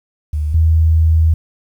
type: tone pair in turn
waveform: sine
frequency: 75.4 / 80.33 Hz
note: D2 / E2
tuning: +46 / -44 cents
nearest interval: minor second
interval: 110 cents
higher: second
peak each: -15 / -8 dBFS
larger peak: second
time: 0.33-0.54 / 0.54-1.34 s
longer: second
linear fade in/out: 5 ms
effects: 8-bit